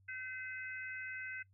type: harmonic tone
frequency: 512 Hz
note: C5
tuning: 38 cents flat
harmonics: 3 / 4 / 5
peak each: -44 / -45 / -50 dBFS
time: 0.08-1.43 s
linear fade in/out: 10 ms
effects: noise-tail reverb RT60 0.1 s tail -22 dB re dry + added 96 Hz sine -65 dBFS peak until 1.53 s